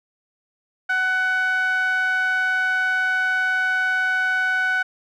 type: tone with band-pass filter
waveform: sawtooth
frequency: 747 Hz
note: F#5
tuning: 16 cents sharp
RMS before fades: -21 dBFS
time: 0.89-4.83 s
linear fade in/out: 10 ms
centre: 1600 Hz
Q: 5
effects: none